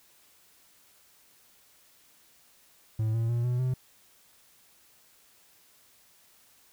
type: tone with pitch steps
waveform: triangle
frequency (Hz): 110 / 114.27 / 118.72 / 123.33 / 128.12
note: A2 / A#2 / A#2 / B2 / C3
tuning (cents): 0 / -34 / +32 / -2 / -36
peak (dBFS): -23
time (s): 2.99-3.74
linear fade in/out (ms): 5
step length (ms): 150
effects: white hiss -61 dBFS RMS until 6.72 s